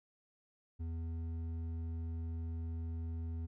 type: tone with hard clipping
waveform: sine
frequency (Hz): 82.41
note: E2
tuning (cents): 0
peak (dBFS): -39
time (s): 0.79-3.47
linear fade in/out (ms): 20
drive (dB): 7
effects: none